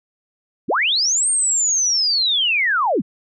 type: linear two-way sweep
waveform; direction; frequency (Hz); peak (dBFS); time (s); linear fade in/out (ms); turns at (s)
sine; up then down; 111 to 8760 to 130.8; -15; 0.68-3.02; 20; 1.29
effects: none